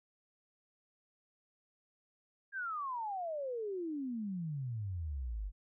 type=exponential sweep; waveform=sine; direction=down; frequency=1639 to 45.48 Hz; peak=-36 dBFS; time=2.52-5.52 s; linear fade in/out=50 ms; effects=none